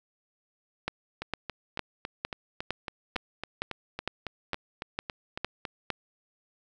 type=two click trains; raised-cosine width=0.3 ms; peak=-13 / -18 dBFS; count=12 / 17; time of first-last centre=0.88-5.903 / 1.22-5.652 s; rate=2.19 / 3.61 Hz; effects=none

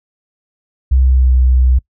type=tone with pitch glide; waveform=sine; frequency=64.8 to 63.39 Hz; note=C2 to B1; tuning=-16 to +46 cents; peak=-7 dBFS; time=0.91-1.79 s; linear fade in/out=10 ms; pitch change=-38 cents; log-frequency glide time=1.06-1.32 s; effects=noise-tail reverb RT60 0.1 s tail -23 dB re dry

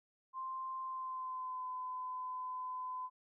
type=tone with pitch glide; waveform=sine; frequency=1046.5 to 1014.9 Hz; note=C6 to B5; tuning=0 to +47 cents; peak=-39 dBFS; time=0.33-3.1 s; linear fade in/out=50 ms; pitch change=-53 cents; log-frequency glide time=0.82-1.67 s; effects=none

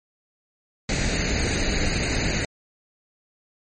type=noise with comb filter; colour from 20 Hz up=pink; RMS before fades=-23 dBFS; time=0.89-2.45 s; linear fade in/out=2 ms; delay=0.46 ms; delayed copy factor=+0.65; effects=MP3 32 kbps

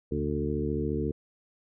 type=harmonic tone with a mistuned harmonic; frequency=74.2 Hz; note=D2; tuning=18 cents sharp; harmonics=1 / 2 / 3 / 4 / 5 / 6; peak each=-34 / -34 / -34 / -34 / -34 / -34 dBFS; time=0.11-1.12 s; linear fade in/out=10 ms; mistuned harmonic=2; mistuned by=-60 cents; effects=none

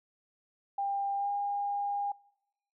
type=tone with pitch glide; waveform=sine; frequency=797 to 809.5 Hz; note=G5 to G#5; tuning=+28 to -45 cents; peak=-29 dBFS; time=0.78-2.12 s; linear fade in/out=5 ms; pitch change=+27 cents; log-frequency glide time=1.16-1.29 s; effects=noise-tail reverb RT60 0.9 s tail -25 dB re dry

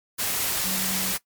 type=tone in noise; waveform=sine; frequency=188.6 Hz; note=F#3; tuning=33 cents sharp; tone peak=-32 dBFS; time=0.64-1.13 s; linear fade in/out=20 ms; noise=white; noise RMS=-26 dBFS; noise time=0.18-1.18 s; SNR=-9 dB; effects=noise-tail reverb RT60 0.1 s tail -19 dB re dry + MP3 96 kbps

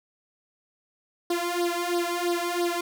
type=tone with flanger; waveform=sawtooth; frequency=348 Hz; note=F4; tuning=6 cents flat; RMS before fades=-27 dBFS; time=1.3-2.81 s; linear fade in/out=5 ms; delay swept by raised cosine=0.2 to 2 ms; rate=3 Hz; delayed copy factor=+0.9; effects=none

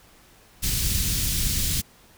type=band-stop noise; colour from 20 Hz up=pink; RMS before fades=-24 dBFS; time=0.62-1.82 s; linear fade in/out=20 ms; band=140 to 3900 Hz; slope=12 dB/octave; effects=pink hiss -54 dBFS RMS until 2.17 s

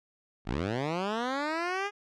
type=linear sweep; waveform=10% pulse; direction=up; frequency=44.72 to 415.3 Hz; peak=-21 dBFS; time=0.45-1.91 s; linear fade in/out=50 ms; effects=low-pass 4000 Hz 12 dB/octave

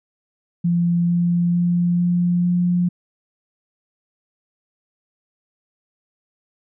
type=tone with pitch steps; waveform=sine; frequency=172.3 / 173.4 / 174.5 / 175.62 / 176.74 Hz; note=F3 / F3 / F3 / F3 / F3; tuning=-23 / -12 / -1 / +10 / +21 cents; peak=-15 dBFS; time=0.64-2.89 s; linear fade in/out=10 ms; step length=450 ms; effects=none

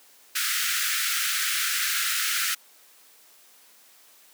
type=high-pass noise; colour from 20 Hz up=pink; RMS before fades=-26 dBFS; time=0.35-2.55 s; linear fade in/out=10 ms; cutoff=1300 Hz; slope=96 dB/octave; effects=white hiss -55 dBFS RMS until 4.33 s + high-pass 300 Hz 12 dB/octave

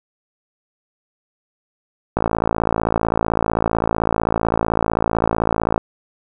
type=click train; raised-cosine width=1 ms; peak=-3 dBFS; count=202; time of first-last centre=2.17-5.779 s; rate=55.7 Hz; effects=none

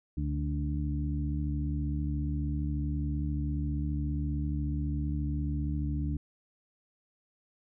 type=harmonic tone with a mistuned harmonic; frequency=73.1 Hz; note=D2; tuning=7 cents flat; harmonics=1 / 2 / 3 / 4; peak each=-31 / -34 / -41 / -37 dBFS; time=0.17-6.17 s; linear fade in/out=5 ms; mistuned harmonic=2; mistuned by=+19 cents; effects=none

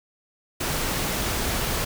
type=noise; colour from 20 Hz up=pink; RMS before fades=-26 dBFS; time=0.6-1.85 s; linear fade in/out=10 ms; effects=none

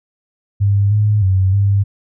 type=tone with pitch steps; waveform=sine; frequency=100.5 / 105.2 / 94.7 / 99.8 Hz; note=G2 / G#2 / F#2 / G2; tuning=+44 / +23 / +41 / +32 cents; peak=-10 dBFS; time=0.6-1.84 s; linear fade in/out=20 ms; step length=310 ms; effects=none

